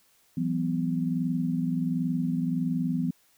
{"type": "tone cluster", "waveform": "sine", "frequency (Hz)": [168.7, 190, 251.1], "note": ["E3", "F#3", "B3"], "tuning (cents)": [40, 46, 29], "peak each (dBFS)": [-28, -33, -28], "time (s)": [0.37, 3.11], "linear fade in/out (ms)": 5, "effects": ["white hiss -64 dBFS RMS until 3.37 s"]}